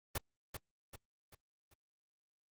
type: noise with echo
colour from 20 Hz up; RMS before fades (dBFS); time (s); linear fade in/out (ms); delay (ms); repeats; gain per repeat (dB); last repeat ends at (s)
pink; -36; 0.15-0.18; 5; 390; 4; -7; 1.74
effects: Opus 24 kbps